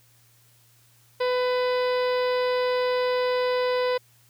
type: harmonic tone with a mistuned harmonic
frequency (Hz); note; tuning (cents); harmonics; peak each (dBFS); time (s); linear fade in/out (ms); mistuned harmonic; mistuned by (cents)
500; B4; +21; 1 / 2 / 3 / 4 / 5 / 6 / 7 / 8 / 9 / 10; -22 / -30 / -37 / -36 / -41 / -43 / -43 / -40 / -45 / -45; 1.2-3.98; 10; 9; +50
effects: added 118 Hz sine -60 dBFS peak until 4.29 s + white hiss -60 dBFS RMS until 4.29 s